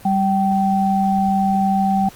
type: tone pair together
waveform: sine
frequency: 195.5 / 773 Hz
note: G3 / G5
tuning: -4 / -24 cents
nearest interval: 2 octaves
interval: 2380 cents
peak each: -17 dBFS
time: 0.05-2.09 s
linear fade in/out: 5 ms
effects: pink hiss -43 dBFS RMS until 2.15 s + Opus 32 kbps